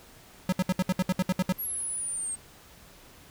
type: tone bursts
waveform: square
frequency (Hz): 184.2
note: F#3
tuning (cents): -7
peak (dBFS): -23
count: 11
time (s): 0.49-1.524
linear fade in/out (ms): 2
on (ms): 34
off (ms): 66
type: exponential sweep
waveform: sine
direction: down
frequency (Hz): 11630 to 8340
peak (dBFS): -30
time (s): 1.58-2.36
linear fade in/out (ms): 20
effects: pink hiss -53 dBFS RMS until 3.3 s